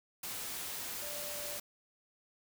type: tone in noise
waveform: sine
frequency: 587.3 Hz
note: D5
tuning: in tune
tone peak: -46 dBFS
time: 1.02-1.58 s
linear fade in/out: 5 ms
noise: white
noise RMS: -41 dBFS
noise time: 0.23-1.6 s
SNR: -8 dB
effects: none